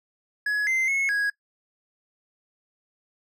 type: tone with pitch steps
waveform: triangle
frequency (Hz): 1685 / 2076 / 2183 / 1655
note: G#6 / C7 / C#7 / G#6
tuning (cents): +25 / -14 / -27 / -6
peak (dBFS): -20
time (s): 0.46-1.3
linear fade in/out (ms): 5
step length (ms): 210
effects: noise-tail reverb RT60 0.1 s tail -20 dB re dry